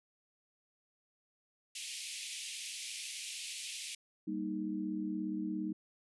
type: high-pass noise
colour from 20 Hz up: pink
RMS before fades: -42 dBFS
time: 1.75-3.95 s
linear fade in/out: 5 ms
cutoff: 2300 Hz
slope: 48 dB/octave
type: chord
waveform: sine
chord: Eb major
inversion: first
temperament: equal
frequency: 196 / 233.1 / 311.1 Hz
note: G3 / Bb3 / Eb4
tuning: 0 / 0 / 0 cents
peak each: -39 / -42 / -37 dBFS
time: 4.27-5.73 s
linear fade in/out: 10 ms
effects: resampled to 24000 Hz